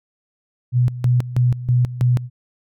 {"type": "tone with tremolo", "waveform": "sine", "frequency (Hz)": 123.47, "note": "B2", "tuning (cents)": 0, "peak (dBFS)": -12, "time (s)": [0.72, 2.3], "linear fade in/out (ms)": 50, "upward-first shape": "square", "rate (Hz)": 3.1, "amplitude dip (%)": 80, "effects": []}